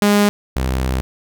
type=tone pair in turn; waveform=sawtooth; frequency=205.3 / 64.67 Hz; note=G#3 / C2; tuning=-20 / -20 cents; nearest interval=octave + minor sixth; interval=2000 cents; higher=first; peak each=-7 / -13 dBFS; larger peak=first; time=0.02-0.29 / 0.56-1.01 s; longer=second; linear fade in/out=0 ms; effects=none